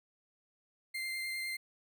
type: tone with vibrato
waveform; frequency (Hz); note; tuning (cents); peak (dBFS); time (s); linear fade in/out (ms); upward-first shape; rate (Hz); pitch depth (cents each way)
35% pulse; 2093; C7; 0; -34; 0.94-1.57; 10; triangle; 9.9; 14
effects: none